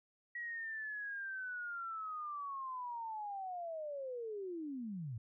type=linear sweep; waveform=sine; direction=down; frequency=1923 to 103.83 Hz; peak=-40 dBFS; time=0.35-5.18 s; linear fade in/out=5 ms; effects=none